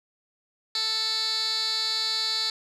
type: tone with band-pass filter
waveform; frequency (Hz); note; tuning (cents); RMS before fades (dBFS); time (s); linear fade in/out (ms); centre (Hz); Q
15% pulse; 441.1; A4; +4; -27; 0.75-2.5; 2; 4300; 5.2
effects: none